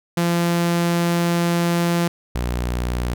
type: tone pair in turn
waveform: sawtooth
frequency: 171.5 / 60.63 Hz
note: F3 / B1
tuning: -31 / -31 cents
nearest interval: octave + tritone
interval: 1800 cents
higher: first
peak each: -13 / -17 dBFS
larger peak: first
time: 0.17-2.08 / 2.35-3.14 s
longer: first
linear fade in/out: 5 ms
effects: none